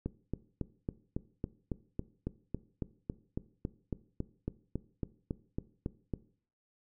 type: click train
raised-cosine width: 3 ms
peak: -21 dBFS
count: 23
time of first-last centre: 0.06-6.137 s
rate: 3.62 Hz
effects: noise-tail reverb RT60 0.5 s tail -18 dB re dry